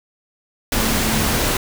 sine tone in noise, 221.5 Hz, A3, 12 cents sharp, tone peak -25 dBFS, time 0.76-1.38 s, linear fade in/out 2 ms, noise pink, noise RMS -19 dBFS, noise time 0.72-1.57 s, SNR -9 dB, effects none

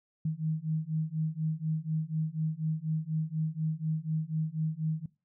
sine beating tone pair, 155.56 / 159.66 Hz, D#3 / D#3, 0 / +45 cents, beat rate 4.1 Hz, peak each -32 / -32 dBFS, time 0.25-5.06 s, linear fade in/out 5 ms, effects noise-tail reverb RT60 0.3 s tail -21 dB re dry

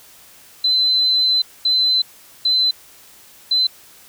sine tone bursts at uneven times, 4047 Hz, B7, 42 cents sharp, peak -13 dBFS, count 4, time 0.64-1.42 / 1.65-2.02 / 2.45-2.71 / 3.51-3.67 s, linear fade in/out 5 ms, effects white hiss -46 dBFS RMS until 4.08 s

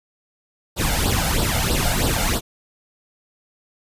pink noise with flanger, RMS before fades -20 dBFS, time 0.76-2.41 s, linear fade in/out 50 ms, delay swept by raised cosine 0.22 to 1.42 ms, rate 3.1 Hz, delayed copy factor +0.75, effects resampled to 32000 Hz

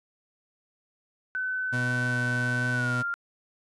sine tone with pitch glide, 1513 to 1395.5 Hz, F#6 to F6, +38 to -2 cents, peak -27 dBFS, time 1.35-3.14 s, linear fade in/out 0 ms, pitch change -140 cents, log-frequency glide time 2.72-2.96 s
30% pulse tone with vibrato, 123.47 Hz, B2, in tune, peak -25 dBFS, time 1.72-3.03 s, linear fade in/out 20 ms, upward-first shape sine, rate 1.2 Hz, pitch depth 8 cents each way
effects resampled to 24000 Hz

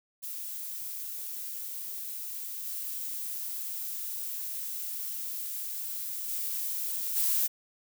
violet noise with level steps, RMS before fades -38 / -36 / -33 / -27 dBFS, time 0.22-7.48 s, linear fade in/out 20 ms, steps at 2.65 / 6.28 / 7.15 s, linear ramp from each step 20 ms, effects none

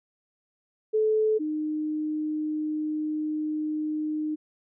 sine tone pair in turn, 433.5 / 306.5 Hz, A4 / D#4, -26 / -26 cents, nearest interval tritone, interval 600 cents, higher first, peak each -20 / -26 dBFS, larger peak first, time 0.93-1.39 / 1.39-4.36 s, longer second, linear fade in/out 20 ms, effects none

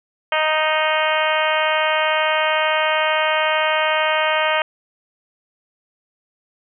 harmonic tone, 311.1 Hz, D#4, in tune, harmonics 2 / 3 / 4 / 5 / 6 / 7 / 8 / 9 / 10, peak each -21 / -23 / -24 / -25 / -26 / -26 / -27 / -28 / -28 dBFS, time 0.32-4.62 s, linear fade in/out 2 ms, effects none

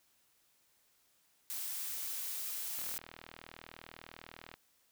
blue noise, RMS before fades -40 dBFS, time 1.5-2.98 s, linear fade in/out 0 ms
click train, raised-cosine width 0.3 ms, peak -31 dBFS, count 71, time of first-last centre 2.79-4.54 s, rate 40 Hz
effects white hiss -72 dBFS RMS until 4.91 s

